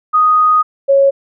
sine tone pair in turn, 1244.5 / 551.2 Hz, D#6 / C#5, 0 / -10 cents, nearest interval octave + major second, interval 1410 cents, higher first, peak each -7 / -6 dBFS, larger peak second, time 0.13-0.63 / 0.88-1.11 s, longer first, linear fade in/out 20 ms, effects none

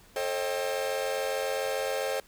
45% pulse chord, A half-diminished seventh, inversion none, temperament equal with one note detuned, 440 / 535.2 / 622.3 / 784 Hz, A4 / C5 / Eb5 / G5, 0 / +39 / 0 / 0 cents, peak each -35 / -31 / -36 / -37 dBFS, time 0.16-2.2 s, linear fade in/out 2 ms, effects pink hiss -57 dBFS RMS until 2.27 s

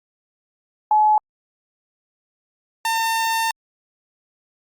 sine / sawtooth tone pair in turn, 853 / 903.7 Hz, G#5 / A5, +46 / +46 cents, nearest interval minor second, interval 100 cents, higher second, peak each -12 / -15 dBFS, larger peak first, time 0.91-1.18 / 2.85-3.51 s, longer second, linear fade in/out 2 ms, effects Opus 48 kbps

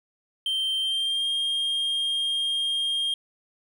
triangle tone with pitch glide, 3136 to 3220 Hz, G7 to G7, 0 to +46 cents, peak -22 dBFS, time 0.46-3.14 s, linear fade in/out 2 ms, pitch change +46 cents, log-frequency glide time 0.8-1.28 s, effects none

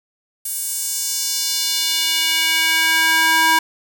square tone with high-pass filter sweep, 322.5 Hz, E4, 38 cents flat, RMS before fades -18 dBFS, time 0.45-3.59 s, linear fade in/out 5 ms, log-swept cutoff 10000 to 1100 Hz, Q 1.6, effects none

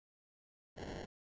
white noise with sample-and-hold, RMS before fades -45 dBFS, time 0.76-1.06 s, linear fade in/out 20 ms, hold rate 1225 Hz, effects resampled to 16000 Hz

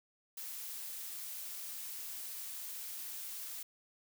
blue noise, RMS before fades -44 dBFS, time 0.37-3.63 s, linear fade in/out 5 ms, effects none

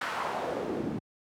pink noise with band-pass filter sweep, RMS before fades -33 dBFS, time 0.01-0.99 s, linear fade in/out 5 ms, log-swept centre 1500 to 210 Hz, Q 1.8, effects high-pass 80 Hz 12 dB/octave

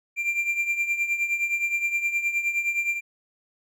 triangle tone with tremolo, 2374 Hz, D7, 18 cents sharp, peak -18 dBFS, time 0.16-3.01 s, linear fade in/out 50 ms, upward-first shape triangle, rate 9.6 Hz, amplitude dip 75%, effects none

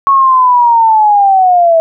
sine linear sweep, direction down, 1108.7 to 647 Hz, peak -4 dBFS, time 0.07-1.8 s, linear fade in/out 0 ms, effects none

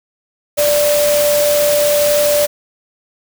sine tone in noise, 587.3 Hz, D5, in tune, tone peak -11 dBFS, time 0.57-2.47 s, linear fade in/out 20 ms, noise white, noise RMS -19 dBFS, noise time 0.57-2.47 s, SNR +5 dB, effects none

